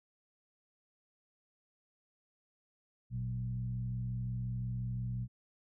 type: tone with frequency modulation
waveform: sine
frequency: 120 Hz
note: B2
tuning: 49 cents flat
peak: -34 dBFS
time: 3.1-5.28 s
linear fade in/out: 50 ms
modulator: 65.7 Hz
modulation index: 0.62
effects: none